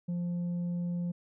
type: tone with tanh clipping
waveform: sine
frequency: 174.61 Hz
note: F3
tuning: in tune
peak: -31 dBFS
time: 0.08-1.12 s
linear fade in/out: 10 ms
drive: 3 dB
effects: none